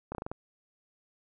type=slowing click train; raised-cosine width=1 ms; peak=-22 dBFS; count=6; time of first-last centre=0.12-0.316 s; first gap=29 ms; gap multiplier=1.15; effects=none